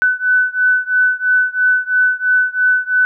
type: beating tone pair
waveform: sine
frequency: 1500 / 1503 Hz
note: F#6 / F#6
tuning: +23 / +27 cents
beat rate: 3 Hz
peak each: -14 / -15 dBFS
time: 0.02-3.05 s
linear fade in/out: 0 ms
effects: none